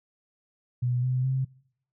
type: tone with pitch steps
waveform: sine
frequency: 123.47 / 127.6 / 131.87 Hz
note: B2 / C3 / C3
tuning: 0 / -43 / +14 cents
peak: -23 dBFS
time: 0.82-1.45 s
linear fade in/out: 10 ms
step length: 210 ms
effects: noise-tail reverb RT60 0.7 s tail -25 dB re dry